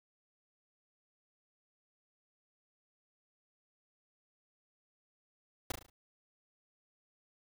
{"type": "noise with echo", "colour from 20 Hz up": "pink", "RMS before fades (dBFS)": -35, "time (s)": [5.7, 5.72], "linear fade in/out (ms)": 5, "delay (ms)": 36, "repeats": 5, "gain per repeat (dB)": -6, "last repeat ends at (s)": 5.9, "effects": []}